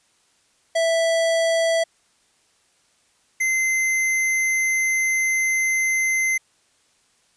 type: tone pair in turn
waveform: square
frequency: 659.3 / 2070 Hz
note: E5 / C7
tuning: 0 / -19 cents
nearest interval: octave + minor sixth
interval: 1981 cents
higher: second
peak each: -18 / -19 dBFS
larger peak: first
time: 0.75-1.84 / 3.4-6.38 s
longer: second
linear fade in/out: 10 ms
effects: white hiss -62 dBFS RMS until 7.36 s + resampled to 22050 Hz